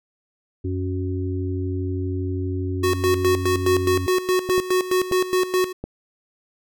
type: harmonic tone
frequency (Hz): 92.5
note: F#2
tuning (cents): 0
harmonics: 1 / 3 / 4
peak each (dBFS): -24 / -29 / -30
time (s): 0.64-4.07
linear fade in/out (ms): 10
type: tone with tremolo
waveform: square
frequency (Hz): 368.2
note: F#4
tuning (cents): -8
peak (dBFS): -17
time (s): 2.83-5.73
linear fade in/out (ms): 10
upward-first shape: square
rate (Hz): 4.8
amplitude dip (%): 75
type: clicks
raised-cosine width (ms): 2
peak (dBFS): -16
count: 4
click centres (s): 4.491 / 4.58 / 5.114 / 5.84
effects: none